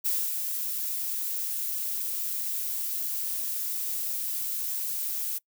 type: noise with ADSR envelope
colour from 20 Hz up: violet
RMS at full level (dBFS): -26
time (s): 0.04-5.39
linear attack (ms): 22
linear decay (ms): 250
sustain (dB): -5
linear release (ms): 21
effects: noise-tail reverb RT60 0.1 s tail -24 dB re dry